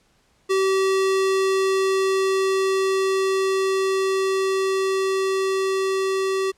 square tone with level ramp, 384 Hz, G4, 36 cents flat, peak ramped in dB -18 to -21 dBFS, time 0.49-6.52 s, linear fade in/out 20 ms, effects pink hiss -62 dBFS RMS until 6.57 s + low-pass 9000 Hz 12 dB/octave

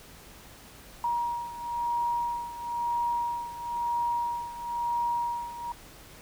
sine beating tone pair, 949 / 950 Hz, A#5 / A#5, +31 / +33 cents, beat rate 1 Hz, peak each -29 / -33 dBFS, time 1.04-5.72 s, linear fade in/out 2 ms, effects added 49 Hz sine -60 dBFS peak until 6.21 s + pink hiss -50 dBFS RMS until 6.21 s

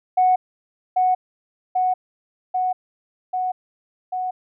sine tone with echo, 738 Hz, F#5, 5 cents flat, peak -12 dBFS, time 0.17-0.36 s, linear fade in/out 10 ms, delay 790 ms, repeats 5, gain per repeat -2 dB, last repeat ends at 4.31 s, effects tanh soft clip ceiling -8 dBFS

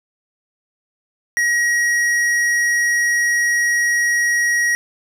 sine tone with hard clipping, 1900 Hz, A#6, 33 cents sharp, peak -16 dBFS, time 1.37-4.75 s, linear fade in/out 0 ms, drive 10 dB, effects none

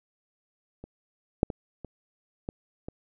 clicks, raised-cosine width 2 ms, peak -28 / -6 / -19 / -25 / -19 / -23 dBFS, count 6, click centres 0.84 / 1.431 / 1.502 / 1.847 / 2.489 / 2.885 s, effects none

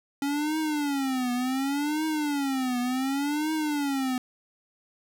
square tone with vibrato, 277.6 Hz, C#4, 3 cents sharp, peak -26 dBFS, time 0.22-4.18 s, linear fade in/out 2 ms, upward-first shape triangle, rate 0.68 Hz, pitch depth 230 cents each way, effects none

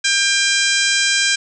harmonic tone with a mistuned harmonic, 797 Hz, G5, 28 cents sharp, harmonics 2 / 3 / 4 / 5 / 6 / 7 / 8 / 9 / 10, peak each -19 / -21 / -22 / -23 / -24 / -24 / -25 / -26 / -26 dBFS, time 0.04-1.36 s, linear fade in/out 10 ms, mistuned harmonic 6, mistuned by +55 cents, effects none

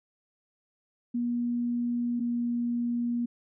sine tone pair in turn, 239.9 / 238.6 Hz, A#3 / A#3, +50 / +41 cents, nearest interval unison, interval 9 cents, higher first, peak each -26 dBFS, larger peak neither, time 1.14-2.2 / 2.2-3.26 s, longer neither, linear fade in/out 10 ms, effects none

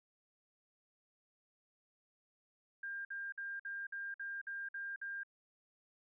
sine tone bursts, 1600 Hz, G6, 35 cents sharp, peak -40 dBFS, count 9, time 2.83-5.234 s, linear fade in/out 5 ms, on 220 ms, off 53 ms, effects none

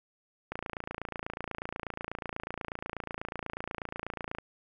click train, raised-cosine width 0.5 ms, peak -20 dBFS, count 110, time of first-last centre 0.52-4.385 s, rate 28.2 Hz, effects none

